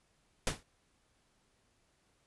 pink noise with exponential decay, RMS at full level -28 dBFS, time 0.47-0.63 s, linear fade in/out 1 ms, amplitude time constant 34 ms, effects pink hiss -73 dBFS RMS until 2.26 s + resampled to 24000 Hz

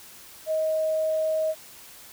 sine tone, 630 Hz, D#5, 21 cents sharp, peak -22 dBFS, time 0.46-1.55 s, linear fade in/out 50 ms, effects white hiss -47 dBFS RMS until 2.12 s

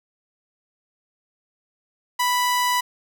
sawtooth tone, 987.8 Hz, B5, in tune, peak -15 dBFS, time 2.19-2.81 s, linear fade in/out 10 ms, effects none

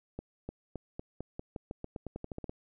accelerating click train, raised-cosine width 2 ms, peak -25 dBFS, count 17, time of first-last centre 0.19-2.495 s, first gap 300 ms, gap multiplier 0.89, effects none

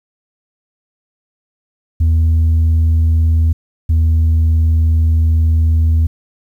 sine tone pair in turn, 81 / 80.6 Hz, E2 / E2, -30 / -38 cents, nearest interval unison, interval 8 cents, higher first, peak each -6 dBFS, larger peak neither, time 2-3.53 / 3.89-6.07 s, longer second, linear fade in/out 10 ms, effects tanh soft clip ceiling -8 dBFS + 8-bit

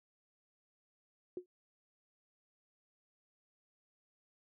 sine tone with exponential decay, 361.2 Hz, F#4, 42 cents flat, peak -34 dBFS, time 1.37-1.46 s, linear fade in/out 2 ms, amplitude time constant 18 ms, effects none

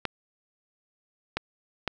clicks, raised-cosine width 0.3 ms, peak -11 dBFS, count 3, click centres 0.053 / 1.37 / 1.877 s, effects none

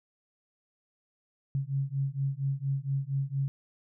sine beating tone pair, 135.2 / 139.5 Hz, C#3 / C#3, -43 / +11 cents, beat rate 4.3 Hz, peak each -31 dBFS, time 1.55-3.48 s, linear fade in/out 0 ms, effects none

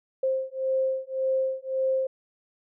sine beating tone pair, 526 / 527.8 Hz, C5 / C5, +9 / +15 cents, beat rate 1.8 Hz, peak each -27 dBFS, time 0.23-2.07 s, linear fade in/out 5 ms, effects none

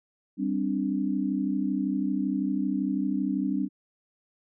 sine chord, G suspended fourth, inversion none, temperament just, 196 / 261.3 / 294 Hz, G3 / C4 / D4, 0 / -2 / +2 cents, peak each -29 dBFS, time 0.37-3.69 s, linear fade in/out 50 ms, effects none

